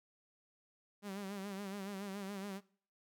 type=tone with vibrato; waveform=sawtooth; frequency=197.8 Hz; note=G3; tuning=16 cents sharp; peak=-38 dBFS; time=1.02-2.61 s; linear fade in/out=50 ms; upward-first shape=sine; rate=7.1 Hz; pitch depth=70 cents each way; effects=noise-tail reverb RT60 0.5 s tail -21 dB re dry